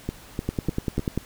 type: two click trains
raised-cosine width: 3 ms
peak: -11 / -13 dBFS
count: 8 / 4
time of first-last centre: 0.49-1.176 / 0.09-0.994 s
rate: 10.2 / 3.32 Hz
effects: pink hiss -47 dBFS RMS until 1.25 s